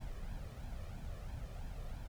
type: noise with flanger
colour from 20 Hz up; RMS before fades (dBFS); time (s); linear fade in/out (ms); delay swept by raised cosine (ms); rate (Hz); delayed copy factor
brown; -44; 0-2.08; 20; 1.2 to 1.7; 3; +0.6
effects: none